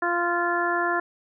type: harmonic tone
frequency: 347 Hz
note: F4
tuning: 11 cents flat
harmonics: 1 / 2 / 3 / 4 / 5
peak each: -28 / -28 / -28 / -28 / -28 dBFS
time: 0.02-1 s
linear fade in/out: 5 ms
effects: none